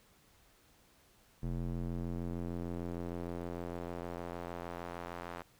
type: tone with band-pass filter sweep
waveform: square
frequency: 43.27 Hz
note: F1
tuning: 15 cents flat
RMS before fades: -40 dBFS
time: 1.42-5.43 s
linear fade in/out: 20 ms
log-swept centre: 160 to 1100 Hz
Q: 0.88
effects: pink hiss -66 dBFS RMS until 5.59 s